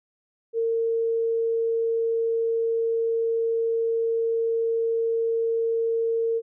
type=tone; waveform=sine; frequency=456.8 Hz; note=A#4; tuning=35 cents flat; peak=-21 dBFS; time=0.53-6.42 s; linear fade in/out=50 ms; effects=none